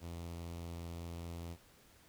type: tone with notch filter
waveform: sawtooth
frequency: 84.9 Hz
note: F2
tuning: 48 cents flat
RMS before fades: -45 dBFS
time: 0-1.57 s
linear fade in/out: 50 ms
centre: 1600 Hz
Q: 1.6
effects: pink hiss -64 dBFS RMS until 2.08 s